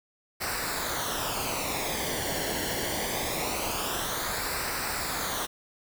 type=noise with flanger; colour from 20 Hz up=pink; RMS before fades=-31 dBFS; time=0.4-5.47 s; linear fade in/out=20 ms; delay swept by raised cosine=0.3 to 0.81 ms; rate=0.23 Hz; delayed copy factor=-0.65; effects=none